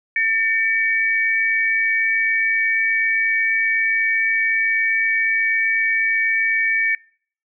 sine tone pair together, 1798.6 / 2272 Hz, A6 / C#7, +38 / +42 cents, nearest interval major third, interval 404 cents, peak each -19 dBFS, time 0.16-6.95 s, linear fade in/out 2 ms, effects noise-tail reverb RT60 0.5 s tail -23 dB re dry

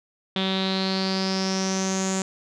sawtooth tone with low-pass filter sweep, 190.3 Hz, F#3, 49 cents sharp, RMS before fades -25 dBFS, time 0.36-2.22 s, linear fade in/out 2 ms, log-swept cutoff 3500 to 7200 Hz, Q 7.9, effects none

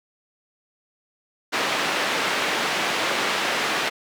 white band-pass noise, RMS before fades -24 dBFS, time 1.52-3.9 s, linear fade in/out 20 ms, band 240 to 2700 Hz, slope 12 dB/octave, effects none

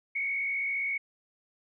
sine tone with frequency modulation, 2217 Hz, C#7, in tune, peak -28 dBFS, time 0.15-0.98 s, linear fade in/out 10 ms, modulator 55.1 Hz, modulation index 0.93, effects none

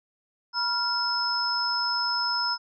sine tone cluster, 969 / 1392 / 5200 Hz, B5 / F6 / E8, -33 / -6 / -24 cents, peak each -30 / -30 / -26 dBFS, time 0.53-2.58 s, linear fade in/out 50 ms, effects none

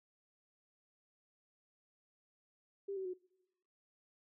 sine tone with pitch steps, 396.2 / 380.7 / 365.8 Hz, G4 / F#4 / F#4, +18 / +49 / -20 cents, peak -38 dBFS, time 2.88-3.138 s, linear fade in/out 10 ms, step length 86 ms, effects noise-tail reverb RT60 1.0 s tail -25 dB re dry

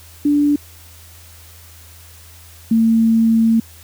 sine tone pair in turn, 291.2 / 225.8 Hz, D4 / A3, -15 / +45 cents, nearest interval major third, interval 440 cents, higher first, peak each -11 / -10 dBFS, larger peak second, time 0.25-0.56 / 2.71-3.6 s, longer second, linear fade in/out 5 ms, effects added 83 Hz sine -42 dBFS peak until 3.83 s + white hiss -44 dBFS RMS until 3.83 s

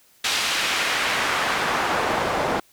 pink noise with band-pass filter sweep, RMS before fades -23 dBFS, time 0.24-2.6 s, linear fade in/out 5 ms, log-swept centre 3400 to 650 Hz, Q 0.89, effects white hiss -57 dBFS RMS until 2.72 s

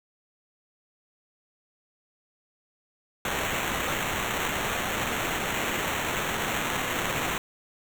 blue noise with sample-and-hold, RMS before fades -29 dBFS, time 3.25-7.38 s, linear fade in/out 2 ms, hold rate 4900 Hz, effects none

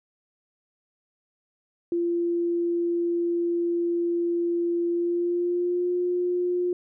sine tone with pitch glide, 343.5 to 356.2 Hz, F4 to F4, -29 to +34 cents, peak -22 dBFS, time 1.92-6.73 s, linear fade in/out 2 ms, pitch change +63 cents, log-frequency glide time 4.89-5.91 s, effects none

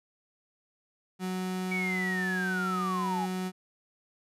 35% pulse tone, 185 Hz, F#3, in tune, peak -29 dBFS, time 1.19-3.52 s, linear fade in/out 50 ms
sine linear sweep, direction down, 2277 to 798 Hz, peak -30 dBFS, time 1.71-3.26 s, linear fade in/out 10 ms
effects resampled to 32000 Hz

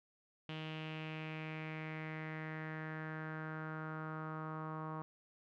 sawtooth tone with low-pass filter sweep, 157 Hz, D#3, 16 cents sharp, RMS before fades -44 dBFS, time 0.49-5.02 s, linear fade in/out 0 ms, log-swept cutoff 3000 to 1100 Hz, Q 4.4, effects none

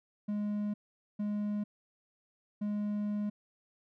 triangle tone bursts at uneven times, 207.7 Hz, G#3, in tune, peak -29 dBFS, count 3, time 0.28-0.74 / 1.19-1.64 / 2.61-3.3 s, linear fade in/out 10 ms, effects none

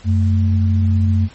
sine tone pair together, 92.5 / 220.2 Hz, F#2 / A3, 0 / +2 cents, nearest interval octave + minor third, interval 1502 cents, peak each -12 / -20 dBFS, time 0.04-1.29 s, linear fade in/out 50 ms, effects pink hiss -44 dBFS RMS until 1.34 s + MP3 32 kbps

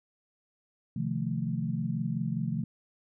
sine chord, F dominant seventh, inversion second, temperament equal with one note detuned, 129.98 / 155.56 / 174.61 / 220 Hz, C3 / Eb3 / F3 / A3, -11 / 0 / 0 / 0 cents, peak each -34 dBFS, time 0.96-2.64 s, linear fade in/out 5 ms, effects none

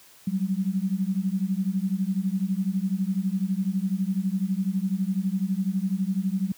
sine beating tone pair, 185 / 197 Hz, F#3 / G3, 0 / +9 cents, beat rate 12 Hz, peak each -26 dBFS, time 0.27-6.52 s, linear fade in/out 5 ms, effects white hiss -53 dBFS RMS until 6.57 s + high-pass 60 Hz 12 dB/octave

